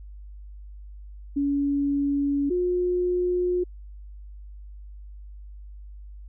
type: tone pair in turn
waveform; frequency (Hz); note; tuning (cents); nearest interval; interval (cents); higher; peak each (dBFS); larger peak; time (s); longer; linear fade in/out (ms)
sine; 282.8 / 358.4; C#4 / F4; +35 / +45; major third; 410; second; -21; neither; 1.36-2.5 / 2.5-3.64; neither; 10
effects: added 50 Hz sine -39 dBFS peak until 6.28 s